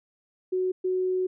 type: tone bursts at uneven times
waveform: sine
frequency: 370 Hz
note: F#4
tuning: in tune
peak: -23 dBFS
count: 2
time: 0.52-0.72 / 0.84-1.27 s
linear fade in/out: 10 ms
effects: none